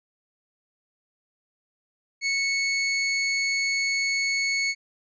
sawtooth tone, 2207 Hz, C#7, 8 cents flat, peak -19 dBFS, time 2.21-4.75 s, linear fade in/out 50 ms, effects resampled to 16000 Hz

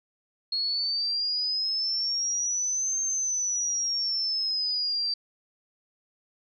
sine exponential two-way sweep, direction up then down, 4295 to 6360 to 4659 Hz, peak -25 dBFS, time 0.52-5.14 s, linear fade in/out 5 ms, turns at 3.01 s, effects none

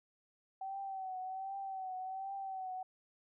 sine tone with vibrato, 764 Hz, G5, 45 cents flat, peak -39 dBFS, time 0.61-2.83 s, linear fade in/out 5 ms, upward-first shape triangle, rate 1.3 Hz, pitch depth 56 cents each way, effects none

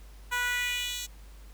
10% pulse tone with high-pass filter sweep, 489.8 Hz, B4, 14 cents flat, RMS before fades -31 dBFS, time 0.31-1.07 s, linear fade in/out 20 ms, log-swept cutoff 1100 to 4800 Hz, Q 2.2, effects added 50 Hz sine -46 dBFS peak until 1.53 s + pink hiss -58 dBFS RMS until 1.53 s

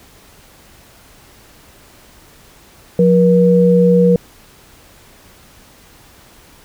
sine tone pair together, 178 / 480.2 Hz, F3 / B4, +33 / -49 cents, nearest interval octave + perfect fourth, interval 1718 cents, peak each -10 dBFS, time 2.99-4.16 s, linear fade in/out 2 ms, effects pink hiss -45 dBFS RMS until 6.64 s

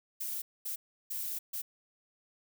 violet noise bursts at uneven times, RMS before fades -37 dBFS, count 4, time 0.2-0.42 / 0.65-0.76 / 1.1-1.39 / 1.53-1.62 s, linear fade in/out 10 ms, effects none

